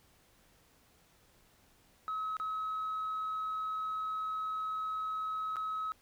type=tone with dropouts; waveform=sine; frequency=1282 Hz; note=E6; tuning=49 cents flat; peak=-32 dBFS; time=2.08-5.92 s; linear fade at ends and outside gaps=0 ms; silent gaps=2.368-2.399 / 5.559-5.567 s; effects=tanh soft clip ceiling -31 dBFS + pink hiss -66 dBFS RMS until 6.01 s